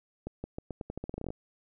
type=accelerating click train; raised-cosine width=2 ms; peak=-23 dBFS; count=16; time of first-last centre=0.27-1.304 s; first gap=170 ms; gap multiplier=0.85; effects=none